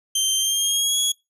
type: tone with pitch glide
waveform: 20% pulse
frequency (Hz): 3136 to 3342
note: G7 to G#7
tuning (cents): 0 to +10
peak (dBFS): -13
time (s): 0.15-1.12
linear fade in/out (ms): 5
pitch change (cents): +110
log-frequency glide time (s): 0.37-0.98
effects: noise-tail reverb RT60 0.2 s tail -22 dB re dry